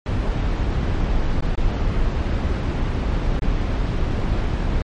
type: noise with dropouts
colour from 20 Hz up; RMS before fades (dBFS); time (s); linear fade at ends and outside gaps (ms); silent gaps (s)
brown; -20; 0.06-4.82; 1; 1.407-1.424 / 1.554-1.576 / 3.393-3.42
effects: low-pass 4000 Hz 12 dB/octave + MP3 48 kbps